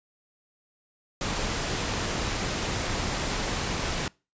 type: noise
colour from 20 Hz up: pink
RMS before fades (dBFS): -29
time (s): 1.21-4.08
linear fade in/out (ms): 2
effects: noise-tail reverb RT60 0.3 s tail -25 dB re dry + resampled to 16000 Hz